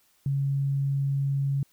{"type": "tone", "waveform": "sine", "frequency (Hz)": 138.59, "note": "C#3", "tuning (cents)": 0, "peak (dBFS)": -23, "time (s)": [0.26, 1.63], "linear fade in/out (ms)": 2, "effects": ["white hiss -65 dBFS RMS until 1.72 s"]}